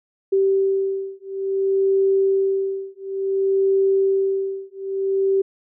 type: beating tone pair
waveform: sine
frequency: 388.1 / 388.67 Hz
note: G4 / G4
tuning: -17 / -15 cents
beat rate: 0.57 Hz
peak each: -20 dBFS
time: 0.32-5.42 s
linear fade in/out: 10 ms
effects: none